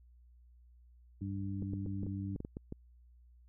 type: harmonic tone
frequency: 98 Hz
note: G2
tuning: in tune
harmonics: 1 / 2 / 3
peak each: -38 / -41 / -43 dBFS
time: 1.21-2.36 s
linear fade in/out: 5 ms
type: clicks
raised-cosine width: 3 ms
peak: -28 dBFS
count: 10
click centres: 1.624 / 1.735 / 1.862 / 2.032 / 2.066 / 2.361 / 2.404 / 2.449 / 2.569 / 2.724 s
effects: added 60 Hz sine -58 dBFS peak until 3.48 s